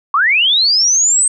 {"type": "linear sweep", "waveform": "sine", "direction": "up", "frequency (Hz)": [1062, 8372], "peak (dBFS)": -9, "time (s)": [0.14, 1.28], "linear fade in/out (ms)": 2, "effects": []}